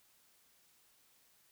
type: silence
effects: white hiss -69 dBFS RMS until 1.51 s